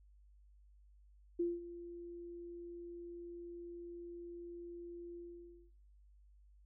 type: tone with ADSR envelope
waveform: sine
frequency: 345.2 Hz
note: F4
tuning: 20 cents flat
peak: -31 dBFS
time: 1.39-5.71 s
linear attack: 10 ms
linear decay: 200 ms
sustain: -15 dB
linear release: 550 ms
effects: noise-tail reverb RT60 0.7 s tail -25 dB re dry + added 50 Hz sine -61 dBFS peak until 6.65 s